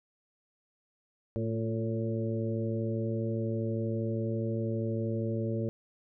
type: harmonic tone with a mistuned harmonic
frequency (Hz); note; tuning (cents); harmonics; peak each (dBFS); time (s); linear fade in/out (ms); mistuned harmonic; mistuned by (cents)
112.4; A2; +37; 1 / 2 / 3 / 4 / 5; -32 / -35 / -37 / -38 / -39; 1.36-5.69; 0; 3; +38
effects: none